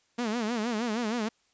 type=tone with vibrato; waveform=sawtooth; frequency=227.2 Hz; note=A#3; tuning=44 cents flat; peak=-24 dBFS; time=0.18-1.29 s; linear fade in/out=10 ms; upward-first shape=sine; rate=6.4 Hz; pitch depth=140 cents each way; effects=white hiss -69 dBFS RMS until 1.53 s + resampled to 16000 Hz